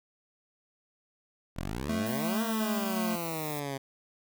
10% pulse exponential two-way sweep, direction up then down, 39.15 to 233.1 to 134.7 Hz, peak -25 dBFS, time 1.56-3.78 s, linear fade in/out 10 ms, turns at 2.42 s
square tone with tremolo, 220 Hz, A3, in tune, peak -30 dBFS, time 1.89-3.16 s, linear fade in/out 5 ms, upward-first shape square, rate 2.8 Hz, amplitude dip 25%
violet noise, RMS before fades -41 dBFS, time 2.06-3.6 s, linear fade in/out 5 ms
effects none

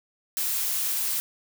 blue noise, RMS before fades -27 dBFS, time 0.37-1.2 s, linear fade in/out 0 ms, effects none

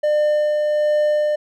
triangle tone with tremolo, 600 Hz, D5, 37 cents sharp, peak -12 dBFS, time 0.03-1.36 s, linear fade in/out 10 ms, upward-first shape sine, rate 1.3 Hz, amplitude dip 25%, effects none

